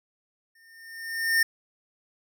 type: tone with exponential growth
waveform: square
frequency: 1817 Hz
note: A#6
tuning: 45 cents flat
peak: -18 dBFS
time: 0.55-1.43 s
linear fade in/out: 5 ms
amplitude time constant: 190 ms
effects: none